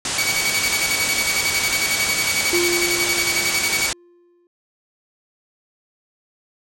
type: low-pass noise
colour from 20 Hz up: white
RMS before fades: -24 dBFS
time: 0.05-3.93 s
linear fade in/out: 2 ms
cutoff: 9000 Hz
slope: 48 dB/octave
type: tone with tremolo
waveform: sawtooth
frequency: 2256 Hz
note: C#7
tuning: 30 cents sharp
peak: -15 dBFS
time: 0.18-3.9 s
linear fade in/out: 5 ms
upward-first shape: square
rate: 11 Hz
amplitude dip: 55%
type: tone with exponential decay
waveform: triangle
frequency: 349.2 Hz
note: F4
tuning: in tune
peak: -15 dBFS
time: 2.53-4.47 s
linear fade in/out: 1 ms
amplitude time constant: 420 ms
effects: none